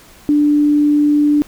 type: tone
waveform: sine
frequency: 294.6 Hz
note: D4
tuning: 6 cents sharp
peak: -9 dBFS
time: 0.29-1.42 s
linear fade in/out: 0 ms
effects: pink hiss -43 dBFS RMS until 1.47 s